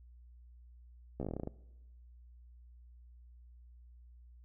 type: slowing click train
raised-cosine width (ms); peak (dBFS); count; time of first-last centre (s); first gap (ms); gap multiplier
2; -25; 12; 1.2-1.474; 14; 1.11
effects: noise-tail reverb RT60 1.0 s tail -21 dB re dry + added 60 Hz sine -54 dBFS peak until 4.44 s